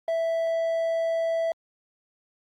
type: tone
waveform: triangle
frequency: 659.3 Hz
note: E5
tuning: in tune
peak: -21 dBFS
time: 0.08-1.52 s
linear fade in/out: 2 ms
effects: Opus 32 kbps